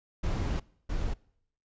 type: noise bursts at uneven times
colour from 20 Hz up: brown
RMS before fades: -30 dBFS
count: 2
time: 0.23-0.6 / 0.89-1.14 s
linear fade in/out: 10 ms
effects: noise-tail reverb RT60 0.7 s tail -24 dB re dry + resampled to 16000 Hz